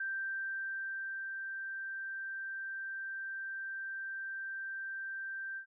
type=tone with ADSR envelope; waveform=sine; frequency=1570 Hz; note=G6; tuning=2 cents sharp; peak=-34 dBFS; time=0-5.66 s; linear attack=5 ms; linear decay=1300 ms; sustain=-4 dB; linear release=91 ms; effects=none